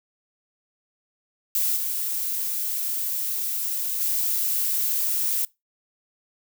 violet noise with level steps, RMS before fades -23 / -27 / -24 dBFS, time 1.55-5.45 s, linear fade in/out 2 ms, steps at 1.76 / 4 s, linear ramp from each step 10 ms, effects noise-tail reverb RT60 0.2 s tail -22 dB re dry

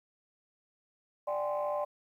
sine tone cluster, 590 / 764 / 817 / 1041 Hz, D5 / G5 / G#5 / C6, +8 / -45 / -29 / -9 cents, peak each -31 / -39 / -39 / -37 dBFS, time 1.27-1.85 s, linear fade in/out 10 ms, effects tanh soft clip ceiling -23 dBFS + 11-bit

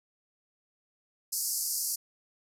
white band-pass noise, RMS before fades -32 dBFS, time 1.32-1.96 s, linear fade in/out 10 ms, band 4600 to 14000 Hz, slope 96 dB/octave, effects none

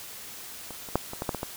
clicks, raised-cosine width 1 ms, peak -25 / -27 / -8 / -21 / -16 / -12 / -17 / -16 dBFS, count 8, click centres 0.707 / 0.888 / 0.956 / 1.134 / 1.221 / 1.292 / 1.347 / 1.431 s, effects white hiss -42 dBFS RMS until 1.56 s

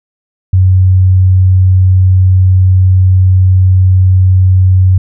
sine tone, 93.1 Hz, F#2, 11 cents sharp, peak -3 dBFS, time 0.53-4.98 s, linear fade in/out 5 ms, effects none

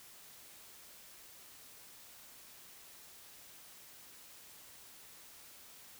silence, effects white hiss -56 dBFS RMS until 5.99 s

